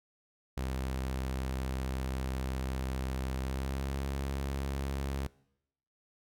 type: tone with pitch glide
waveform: sawtooth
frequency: 65.41 to 68.27 Hz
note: C2 to C#2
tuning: 0 to -26 cents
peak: -29 dBFS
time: 0.57-5.27 s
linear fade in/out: 5 ms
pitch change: +74 cents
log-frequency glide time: 3.38-3.96 s
effects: noise-tail reverb RT60 0.8 s tail -22 dB re dry